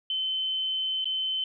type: tone with dropouts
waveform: sine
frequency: 3065 Hz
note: G7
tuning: 40 cents flat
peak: -26 dBFS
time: 0.1-1.44 s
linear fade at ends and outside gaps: 2 ms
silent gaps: 1.044-1.055 s
effects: none